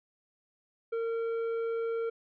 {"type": "tone with tanh clipping", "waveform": "sine", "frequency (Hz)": 457.9, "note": "A#4", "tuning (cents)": -31, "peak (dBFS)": -31, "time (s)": [0.92, 2.1], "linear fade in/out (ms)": 10, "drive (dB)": 8, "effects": []}